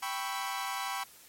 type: chord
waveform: sawtooth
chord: C# half-diminished seventh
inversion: second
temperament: equal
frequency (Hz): 784 / 987.8 / 1108.7 / 1318.5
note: G5 / B5 / C#6 / E6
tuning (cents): 0 / 0 / 0 / 0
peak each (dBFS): -34 / -34 / -35 / -39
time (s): 0.02-1.04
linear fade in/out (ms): 10
effects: white hiss -55 dBFS RMS until 1.28 s + MP3 64 kbps